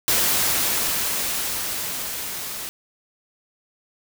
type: noise with level ramp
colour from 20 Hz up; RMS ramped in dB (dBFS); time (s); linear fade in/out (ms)
white; -19 to -32; 0.08-2.69; 0
effects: none